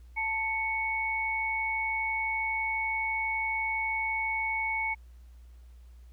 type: tone pair together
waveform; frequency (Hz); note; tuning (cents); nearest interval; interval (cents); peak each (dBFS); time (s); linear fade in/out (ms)
sine; 885.2 / 2217; A5 / C#7; +10 / 0; octave + major third; 1590; -33 / -29; 0.16-4.95; 20
effects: added 60 Hz sine -48 dBFS peak until 6.12 s + pink hiss -69 dBFS RMS until 6.12 s